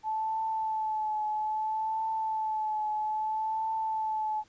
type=tone with vibrato; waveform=sine; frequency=869 Hz; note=A5; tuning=22 cents flat; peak=-28 dBFS; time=0.03-4.44 s; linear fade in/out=50 ms; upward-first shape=triangle; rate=0.61 Hz; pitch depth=34 cents each way; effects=pink hiss -63 dBFS RMS until 4.48 s + resampled to 16000 Hz